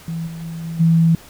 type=tone with level steps; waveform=sine; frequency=164.81 Hz; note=E3; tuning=in tune; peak=-22 / -28 / -26 / -24 / -10 dBFS; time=0.08-1.15 s; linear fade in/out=2 ms; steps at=0.26 / 0.41 / 0.63 / 0.79 s; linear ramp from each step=20 ms; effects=pink hiss -43 dBFS RMS until 1.29 s